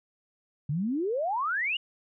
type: exponential sweep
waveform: sine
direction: up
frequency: 136 to 2960 Hz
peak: -26 dBFS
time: 0.69-1.77 s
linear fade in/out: 5 ms
effects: none